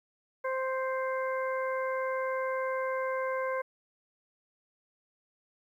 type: harmonic tone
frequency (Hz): 523.3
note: C5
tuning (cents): 0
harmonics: 1 / 2 / 3 / 4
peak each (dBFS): -31 / -35 / -39 / -42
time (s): 0.44-3.62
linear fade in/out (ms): 10
effects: 11-bit